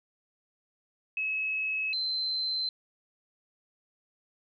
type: tone pair in turn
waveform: sine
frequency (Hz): 2575 / 4088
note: E7 / C8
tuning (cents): -41 / -41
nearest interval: minor sixth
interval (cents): 800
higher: second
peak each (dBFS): -28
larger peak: neither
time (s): 1.17-1.93 / 1.93-2.69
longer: neither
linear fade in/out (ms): 2
effects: none